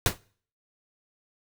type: noise with exponential decay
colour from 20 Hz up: pink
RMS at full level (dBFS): -18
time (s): 0.06-0.18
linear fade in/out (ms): 1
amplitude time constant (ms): 24
effects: noise-tail reverb RT60 0.5 s tail -24 dB re dry